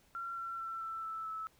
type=tone with pitch steps; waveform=sine; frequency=1368 / 1355.4 / 1342.9 / 1330.6 / 1318.4 / 1306.2 Hz; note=F6 / E6 / E6 / E6 / E6 / E6; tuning=-36 / +48 / +32 / +16 / 0 / -16 cents; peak=-38 dBFS; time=0.15-1.47 s; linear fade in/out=0 ms; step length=220 ms; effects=pink hiss -68 dBFS RMS until 1.59 s